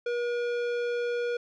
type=tone with tanh clipping; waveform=sine; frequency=480 Hz; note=B4; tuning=49 cents flat; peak=-29 dBFS; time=0.06-1.37 s; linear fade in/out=5 ms; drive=15 dB; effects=none